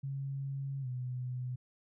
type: tone with pitch glide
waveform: sine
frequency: 137.2 to 125.81 Hz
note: C#3 to B2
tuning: -17 to +32 cents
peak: -35 dBFS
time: 0.03-1.56 s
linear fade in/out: 10 ms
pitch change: -151 cents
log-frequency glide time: 0.81-0.87 s
effects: none